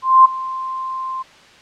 sine tone with ADSR envelope, 1046.5 Hz, C6, in tune, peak -3 dBFS, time 0.02-1.23 s, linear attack 230 ms, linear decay 12 ms, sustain -19 dB, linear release 16 ms, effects white hiss -45 dBFS RMS until 1.61 s + low-pass 4000 Hz 12 dB/octave

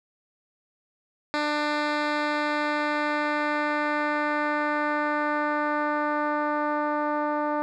10% pulse tone with low-pass filter sweep, 297.8 Hz, D4, 24 cents sharp, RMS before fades -26 dBFS, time 1.34-7.62 s, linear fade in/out 0 ms, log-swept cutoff 3900 to 1000 Hz, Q 1.2, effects none

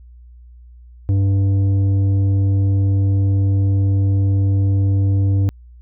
sine tone with tanh clipping, 98 Hz, G2, in tune, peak -14 dBFS, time 1.09-5.49 s, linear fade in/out 0 ms, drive 8 dB, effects added 60 Hz sine -39 dBFS peak until 5.81 s

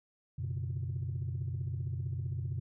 sine chord, F# suspended fourth, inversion none, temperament just, 92.5 / 123.33 / 138.75 Hz, F#2 / B2 / C#3, 0 / -2 / +2 cents, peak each -36 / -36 / -38 dBFS, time 0.38-2.6 s, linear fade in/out 10 ms, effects tanh soft clip ceiling -28 dBFS

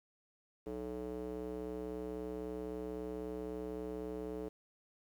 square tone with band-pass filter, 61.9 Hz, B1, 5 cents sharp, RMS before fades -42 dBFS, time 0.66-4.49 s, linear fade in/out 10 ms, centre 410 Hz, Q 3.1, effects 11-bit

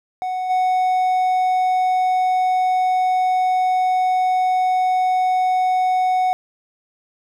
triangle tone with level steps, 740 Hz, F#5, in tune, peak -19 / -13 dBFS, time 0.22-6.33 s, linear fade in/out 0 ms, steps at 0.49 s, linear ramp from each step 20 ms, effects none

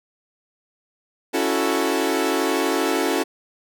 sawtooth chord, F# minor seventh, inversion second, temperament equal, 277.2 / 329.6 / 370 / 440 Hz, C#4 / E4 / F#4 / A4, 0 / 0 / 0 / 0 cents, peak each -21 dBFS, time 1.33-3.24 s, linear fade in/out 20 ms, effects none

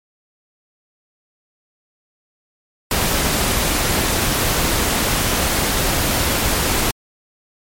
pink noise, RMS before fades -18 dBFS, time 2.91-6.91 s, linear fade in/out 2 ms, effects MP3 64 kbps

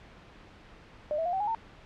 sine tone with pitch steps, 601 / 651.6 / 706.5 / 766 / 830.5 / 900.5 Hz, D5 / E5 / F5 / G5 / G#5 / A5, +40 / -20 / +20 / -40 / 0 / +40 cents, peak -27 dBFS, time 1.11-1.548 s, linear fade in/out 0 ms, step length 73 ms, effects pink hiss -52 dBFS RMS until 1.85 s + low-pass 3000 Hz 12 dB/octave

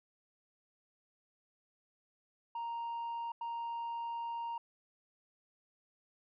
sine tone bursts at uneven times, 932.3 Hz, A#5, in tune, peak -34 dBFS, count 2, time 2.55-3.32 / 3.41-4.58 s, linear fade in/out 5 ms, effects tanh soft clip ceiling -36 dBFS

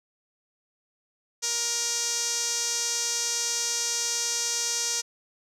sawtooth tone with band-pass filter, 470.8 Hz, A#4, 17 cents sharp, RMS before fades -28 dBFS, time 1.42-5.02 s, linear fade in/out 20 ms, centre 6200 Hz, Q 3.7, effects none

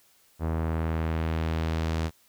sawtooth tone with low-pass filter sweep, 80.7 Hz, E2, 36 cents flat, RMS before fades -28 dBFS, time 0.39-2.11 s, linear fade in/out 50 ms, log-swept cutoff 1100 to 6900 Hz, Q 0.85, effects white hiss -62 dBFS RMS until 2.28 s

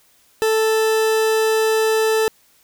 40% pulse tone, 440 Hz, A4, in tune, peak -14 dBFS, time 0.42-2.28 s, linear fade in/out 0 ms, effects white hiss -56 dBFS RMS until 2.63 s

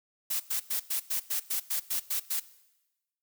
blue noise bursts, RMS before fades -30 dBFS, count 11, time 0.3-2.4 s, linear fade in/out 10 ms, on 100 ms, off 100 ms, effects noise-tail reverb RT60 1.0 s tail -18 dB re dry

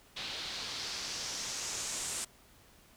white noise with low-pass filter sweep, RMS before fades -39 dBFS, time 0.16-2.25 s, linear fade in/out 10 ms, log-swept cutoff 3700 to 8300 Hz, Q 2.4, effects pink hiss -61 dBFS RMS until 2.96 s

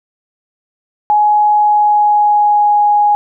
sine tone with pitch glide, 839 to 829.8 Hz, G#5 to G#5, +17 to -2 cents, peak -7 dBFS, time 1.1-3.15 s, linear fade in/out 0 ms, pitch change -19 cents, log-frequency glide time 1.53-2.82 s, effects none

